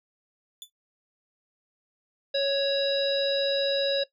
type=tone with exponential decay; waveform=sawtooth; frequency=3483 Hz; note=A7; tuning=18 cents flat; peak=-31 dBFS; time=0.62-0.7 s; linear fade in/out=1 ms; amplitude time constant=16 ms
type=harmonic tone; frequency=555 Hz; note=C#5; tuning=2 cents sharp; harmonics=1 / 3 / 5 / 7 / 9; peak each=-24 / -36 / -38 / -28 / -35 dBFS; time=2.34-4.04 s; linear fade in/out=10 ms
effects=noise-tail reverb RT60 0.1 s tail -17 dB re dry